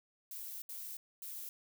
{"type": "noise bursts at uneven times", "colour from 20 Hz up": "violet", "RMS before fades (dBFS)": -45, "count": 3, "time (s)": [[0.31, 0.62], [0.69, 0.97], [1.22, 1.49]], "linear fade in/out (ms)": 2, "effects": []}